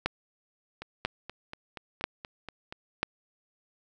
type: two click trains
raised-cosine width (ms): 0.3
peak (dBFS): -10 / -23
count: 4 / 9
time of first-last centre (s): 0.06-3.03 / 0.82-2.725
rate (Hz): 1.01 / 4.2
effects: none